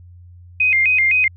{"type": "tone with vibrato", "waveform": "sine", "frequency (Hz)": 2300, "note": "D7", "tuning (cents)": -37, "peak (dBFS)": -12, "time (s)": [0.6, 1.28], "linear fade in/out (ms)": 5, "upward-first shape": "square", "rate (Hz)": 3.9, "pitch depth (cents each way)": 150, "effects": ["added 88 Hz sine -39 dBFS peak until 1.36 s"]}